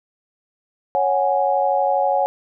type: chord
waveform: sine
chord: C# suspended fourth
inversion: none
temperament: just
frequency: 554.4 / 739.2 / 831.5 Hz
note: C#5 / F#5 / G#5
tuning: 0 / -2 / +2 cents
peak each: -20 dBFS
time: 0.95-2.26 s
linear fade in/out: 0 ms
effects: none